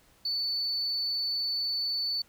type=tone; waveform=triangle; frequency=4488 Hz; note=C#8; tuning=21 cents sharp; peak=-25 dBFS; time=0.25-2.22 s; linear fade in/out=5 ms; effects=tanh soft clip ceiling -25 dBFS + pink hiss -62 dBFS RMS until 2.28 s